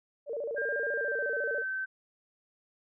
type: tone with vibrato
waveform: sine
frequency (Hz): 516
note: C5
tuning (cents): -24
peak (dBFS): -32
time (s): 0.26-1.64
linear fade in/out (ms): 50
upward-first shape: square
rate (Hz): 14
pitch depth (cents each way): 200
type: tone with pitch glide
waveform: sine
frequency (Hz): 1600 to 1541.9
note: G6 to G6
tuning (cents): +35 to -29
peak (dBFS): -31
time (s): 0.56-1.86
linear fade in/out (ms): 20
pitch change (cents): -64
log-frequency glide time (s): 0.92-1.34
effects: none